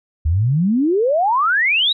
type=exponential sweep; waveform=sine; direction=up; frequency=72.7 to 3951 Hz; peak=-13 dBFS; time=0.25-1.93 s; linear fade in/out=10 ms; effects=none